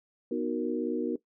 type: chord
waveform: sine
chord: B major seventh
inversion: none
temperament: equal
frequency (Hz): 246.9 / 311.1 / 370 / 466.2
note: B3 / D#4 / F#4 / A#4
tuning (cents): 0 / 0 / 0 / 0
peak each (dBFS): -33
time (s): 0.31-1.16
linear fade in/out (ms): 5
effects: noise-tail reverb RT60 0.1 s tail -17 dB re dry